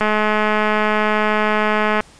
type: click train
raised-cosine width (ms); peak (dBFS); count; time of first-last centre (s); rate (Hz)
0.5; -3; 426; 0.01-2.005; 213
effects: pink hiss -46 dBFS RMS until 2.19 s + resampled to 22050 Hz